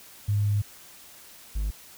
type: tone pair in turn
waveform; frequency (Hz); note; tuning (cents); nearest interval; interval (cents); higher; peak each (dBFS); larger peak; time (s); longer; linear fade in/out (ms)
sine / triangle; 103 / 51.6; G#2 / G#1; -14 / -10; octave; 1196; first; -21 / -23; first; 0.28-0.62 / 1.55-1.71; first; 10
effects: white hiss -49 dBFS RMS until 1.97 s

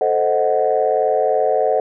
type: chord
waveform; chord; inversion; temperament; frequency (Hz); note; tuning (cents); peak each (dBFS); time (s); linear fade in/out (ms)
sine; A diminished seventh; none; equal; 440 / 523.3 / 622.3 / 740; A4 / C5 / Eb5 / Gb5; 0 / 0 / 0 / 0; -19; 0.01-1.8; 2
effects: tanh soft clip ceiling -5 dBFS

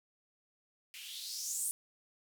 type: noise with band-pass filter sweep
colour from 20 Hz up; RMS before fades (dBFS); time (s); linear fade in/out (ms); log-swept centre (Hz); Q
violet; -40; 0.94-1.71; 0; 2400 to 9500; 4.4
effects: none

